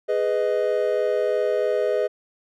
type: chord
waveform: triangle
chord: G# minor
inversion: none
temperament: just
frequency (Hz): 415.3 / 498.4 / 623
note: G#4 / B4 / D#5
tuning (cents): 0 / +16 / +2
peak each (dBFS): -22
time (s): 0.08-2.08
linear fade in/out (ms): 20
effects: none